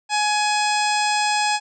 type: harmonic tone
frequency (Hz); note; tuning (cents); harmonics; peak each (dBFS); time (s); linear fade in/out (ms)
840; G#5; +19; 1 / 2 / 3 / 4 / 5 / 6 / 7 / 8 / 9 / 10; -20 / -27 / -26 / -31 / -32 / -28 / -38 / -38 / -31 / -35; 0.09-1.6; 50
effects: none